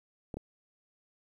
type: clicks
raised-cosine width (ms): 2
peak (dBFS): -25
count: 2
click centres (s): 0.342 / 0.37
effects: 10-bit